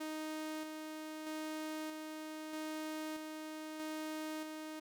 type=tone with tremolo; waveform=sawtooth; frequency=311.1 Hz; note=D#4; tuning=in tune; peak=-36 dBFS; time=0-4.8 s; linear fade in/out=10 ms; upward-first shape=square; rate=0.79 Hz; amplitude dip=35%; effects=none